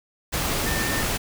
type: tone in noise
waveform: sine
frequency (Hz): 1802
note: A6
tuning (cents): +41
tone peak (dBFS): -29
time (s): 0.65-1.03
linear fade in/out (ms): 20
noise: pink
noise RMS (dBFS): -25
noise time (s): 0.32-1.18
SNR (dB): -7
effects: none